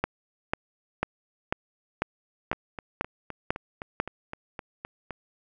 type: two click trains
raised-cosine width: 0.5 ms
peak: -9 / -20 dBFS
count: 9 / 11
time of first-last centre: 0.04-4 / 2.53-5.107 s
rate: 2.02 / 3.88 Hz
effects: none